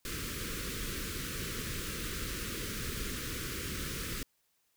pink band-stop noise, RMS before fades -38 dBFS, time 0.05-4.23 s, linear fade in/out 2 ms, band 500 to 1200 Hz, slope 48 dB/octave, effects white hiss -75 dBFS RMS until 4.76 s

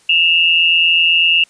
sine tone pair together, 2675 / 2843 Hz, E7 / F7, +25 / +30 cents, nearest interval minor second, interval 105 cents, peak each -12 dBFS, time 0.09-1.44 s, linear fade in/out 5 ms, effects white hiss -51 dBFS RMS until 1.49 s + resampled to 22050 Hz

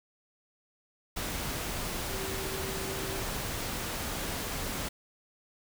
sine tone in noise, 385.4 Hz, G4, 29 cents flat, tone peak -39 dBFS, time 2.09-3.23 s, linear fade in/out 10 ms, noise pink, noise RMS -35 dBFS, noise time 1.16-4.89 s, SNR -7 dB, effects none

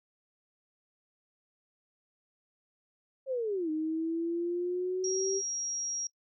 sine linear two-way sweep, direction down then up, 546 to 308.8 to 391.9 Hz, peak -29 dBFS, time 3.26-5.42 s, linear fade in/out 50 ms, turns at 3.7 s
sine tone, 5650 Hz, F8, 19 cents sharp, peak -32 dBFS, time 5.04-6.07 s, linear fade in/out 2 ms
effects noise-tail reverb RT60 0.1 s tail -24 dB re dry

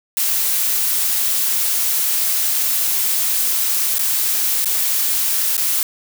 blue noise with dropouts, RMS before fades -18 dBFS, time 0.17-5.83 s, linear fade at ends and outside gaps 1 ms, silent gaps 3.984-3.992 / 4.646-4.657 / 5.568-5.578 s, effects none

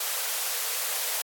white high-pass noise, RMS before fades -29 dBFS, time 0-1.22 s, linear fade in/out 5 ms, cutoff 440 Hz, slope 96 dB/octave, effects AAC 64 kbps

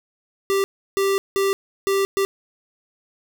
square tone bursts at uneven times, 392 Hz, G4, in tune, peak -18 dBFS, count 5, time 0.5-0.64 / 0.97-1.18 / 1.36-1.53 / 1.87-2.05 / 2.17-2.25 s, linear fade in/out 0 ms, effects none

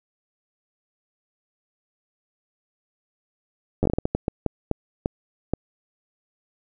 slowing click train, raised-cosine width 2 ms, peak -8 dBFS, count 14, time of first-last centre 3.83-5.536 s, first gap 10 ms, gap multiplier 1.38, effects none

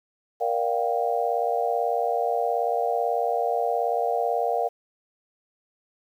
sine chord, G minor seventh, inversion first, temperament just, 470.4 / 588 / 705.6 / 784 Hz, Bb4 / D5 / F5 / G5, +16 / +2 / +18 / 0 cents, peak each -27 / -30 / -25 / -29 dBFS, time 0.4-4.69 s, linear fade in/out 20 ms, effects 9-bit

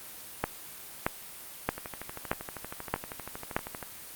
two click trains, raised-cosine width 0.5 ms, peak -22 / -10 dBFS, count 27 / 6, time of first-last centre 1.78-3.827 / 0.44-3.565 s, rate 12.7 / 1.6 Hz, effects white hiss -45 dBFS RMS until 4.15 s + Opus 32 kbps

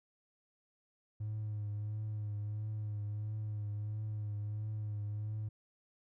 triangle tone with vibrato, 105.6 Hz, G#2, 29 cents sharp, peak -33 dBFS, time 1.2-5.49 s, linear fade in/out 10 ms, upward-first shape triangle, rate 1.5 Hz, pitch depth 38 cents each way, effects tanh soft clip ceiling -32 dBFS

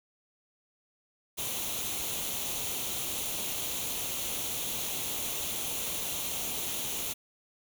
white noise with comb filter, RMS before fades -34 dBFS, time 1.37-7.14 s, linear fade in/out 20 ms, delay 0.3 ms, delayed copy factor +0.6, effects none

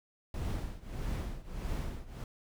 brown noise with tremolo, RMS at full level -33 dBFS, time 0.34-2.24 s, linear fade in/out 2 ms, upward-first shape triangle, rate 1.6 Hz, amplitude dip 90%, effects none

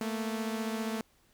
sawtooth beating tone pair, 220 / 235 Hz, A3 / A#3, 0 / +14 cents, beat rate 15 Hz, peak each -29 / -35 dBFS, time 0.01-1.01 s, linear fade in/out 2 ms, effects pink hiss -67 dBFS RMS until 1.33 s

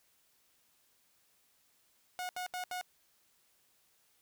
sawtooth tone bursts, 727 Hz, F#5, 31 cents flat, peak -33 dBFS, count 4, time 2.19-2.812 s, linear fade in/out 0 ms, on 100 ms, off 74 ms, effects white hiss -71 dBFS RMS until 4.21 s

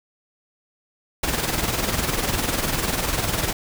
pink noise with tremolo, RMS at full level -21 dBFS, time 1.23-3.53 s, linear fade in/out 5 ms, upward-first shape sine, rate 20 Hz, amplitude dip 60%, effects none

